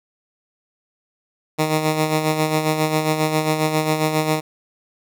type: tone with tremolo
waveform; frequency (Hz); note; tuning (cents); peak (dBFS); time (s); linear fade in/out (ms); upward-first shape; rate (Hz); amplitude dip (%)
10% pulse; 155.56; D#3; 0; -7; 1.58-4.41; 20; sine; 7.4; 55
effects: none